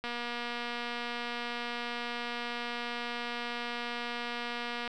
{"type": "click train", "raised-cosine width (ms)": 0.3, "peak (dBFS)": -21, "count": 1157, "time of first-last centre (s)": [0.04, 4.877], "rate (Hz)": 239, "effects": []}